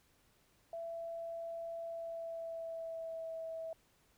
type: tone with pitch glide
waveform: sine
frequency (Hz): 668 to 651.6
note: E5 to E5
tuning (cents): +23 to -20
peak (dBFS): -40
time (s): 0.73-3.73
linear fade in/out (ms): 2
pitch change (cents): -43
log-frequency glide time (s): 1.84-3.36
effects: pink hiss -71 dBFS RMS until 4.17 s